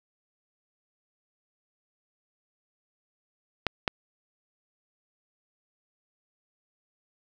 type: clicks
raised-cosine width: 0.3 ms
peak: -8 dBFS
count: 2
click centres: 3.667 / 3.878 s
effects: none